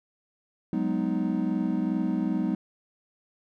triangle chord, G# minor seventh, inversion third, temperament equal with one note detuned, 185 / 207.7 / 249.7 / 311.1 Hz, F#3 / G#3 / B3 / D#4, 0 / 0 / +19 / 0 cents, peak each -28 dBFS, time 0.73-2.55 s, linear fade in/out 2 ms, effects none

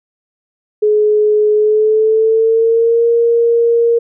sine tone with pitch glide, 423.2 to 466.9 Hz, G#4 to A#4, +33 to +3 cents, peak -8 dBFS, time 0.82-3.99 s, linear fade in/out 10 ms, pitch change +170 cents, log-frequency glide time 1.55-3.06 s, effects none

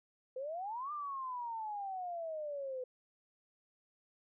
sine exponential two-way sweep, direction up then down, 500 to 1210 to 500 Hz, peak -38 dBFS, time 0.36-2.84 s, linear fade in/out 5 ms, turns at 0.92 s, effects none

